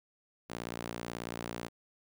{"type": "tone with high-pass filter", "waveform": "sawtooth", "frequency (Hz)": 58.27, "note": "A#1", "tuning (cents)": 0, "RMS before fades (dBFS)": -41, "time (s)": [0.49, 1.69], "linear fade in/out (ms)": 20, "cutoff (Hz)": 200, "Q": 0.63, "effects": []}